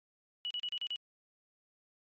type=tone bursts; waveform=sine; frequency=2933 Hz; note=F#7; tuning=16 cents flat; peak=-34 dBFS; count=6; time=0.45-0.96 s; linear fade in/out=0 ms; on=55 ms; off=36 ms; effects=MP3 32 kbps